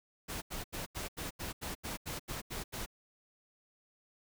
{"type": "noise bursts", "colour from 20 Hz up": "pink", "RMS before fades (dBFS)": -40, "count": 12, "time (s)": [0.28, 2.862], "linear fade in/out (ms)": 20, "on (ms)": 140, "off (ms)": 82, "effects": []}